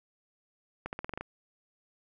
accelerating click train, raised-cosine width 0.5 ms, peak -21 dBFS, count 8, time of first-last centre 0.86-1.21 s, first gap 69 ms, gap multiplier 0.89, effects none

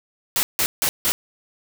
white noise bursts, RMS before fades -20 dBFS, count 4, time 0.36-1.12 s, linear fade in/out 0 ms, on 70 ms, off 160 ms, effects none

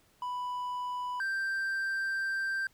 triangle tone pair in turn, 990 / 1571.5 Hz, B5 / G6, +4 / +4 cents, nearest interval minor sixth, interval 800 cents, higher second, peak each -31 / -28 dBFS, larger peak second, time 0.22-1.2 / 1.2-2.67 s, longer second, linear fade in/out 2 ms, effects pink hiss -66 dBFS RMS until 2.73 s

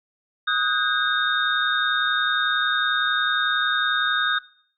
sine tone cluster, 1256 / 1481 / 1612 / 3685 Hz, D#6 / F#6 / G6 / A#7, +16 / +1 / +48 / -21 cents, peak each -25 / -25 / -25 / -25 dBFS, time 0.47-4.39 s, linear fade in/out 10 ms, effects noise-tail reverb RT60 0.6 s tail -21 dB re dry

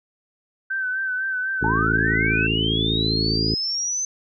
sine tone with vibrato, 1533 Hz, G6, 39 cents flat, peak -22 dBFS, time 0.7-2.47 s, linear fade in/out 10 ms, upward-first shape sine, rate 4 Hz, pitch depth 40 cents each way
harmonic tone, 55 Hz, A1, in tune, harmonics 1 / 2 / 3 / 4 / 5 / 6 / 7 / 8, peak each -29 / -27 / -28 / -32 / -28 / -30 / -31 / -33 dBFS, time 1.61-3.55 s, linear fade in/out 10 ms
sine linear sweep, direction up, 841 to 6200 Hz, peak -22 dBFS, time 1.64-4.05 s, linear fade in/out 2 ms
effects none

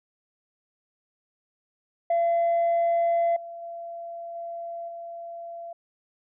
sine tone with level steps, 680 Hz, F5, 46 cents flat, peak -18 / -36 / -34 / -32 / -35 dBFS, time 2.1-5.73 s, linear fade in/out 5 ms, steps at 3.36 / 3.62 / 4.35 / 4.88 s, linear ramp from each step 5 ms, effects tanh soft clip ceiling -18 dBFS

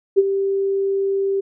sine tone with ADSR envelope, 392 Hz, G4, in tune, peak -7 dBFS, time 0.16-1.41 s, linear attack 26 ms, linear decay 34 ms, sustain -10 dB, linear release 14 ms, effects none

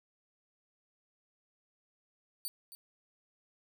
5% pulse tone with echo, 4568 Hz, D8, 49 cents flat, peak -29 dBFS, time 2.45-2.48 s, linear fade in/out 0 ms, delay 270 ms, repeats 1, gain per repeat -12 dB, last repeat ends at 2.75 s, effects none

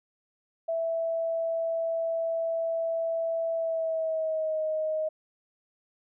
sine tone with pitch glide, 659.3 to 625.5 Hz, E5 to D#5, 0 to +9 cents, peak -26 dBFS, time 0.68-5.09 s, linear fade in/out 10 ms, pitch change -91 cents, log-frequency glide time 3.55-4.61 s, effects none

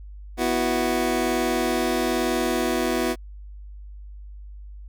25% pulse chord, B suspended fourth, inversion none, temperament just, 246.9 / 329.3 / 370.4 Hz, B3 / E4 / F#4, 0 / -2 / +2 cents, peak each -22 dBFS, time 0.37-3.16 s, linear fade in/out 50 ms, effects added 50 Hz sine -37 dBFS peak until 4.88 s

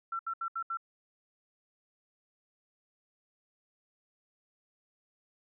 sine tone bursts, 1348 Hz, E6, 38 cents sharp, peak -32 dBFS, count 5, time 0.12-0.772 s, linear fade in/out 5 ms, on 72 ms, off 73 ms, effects none

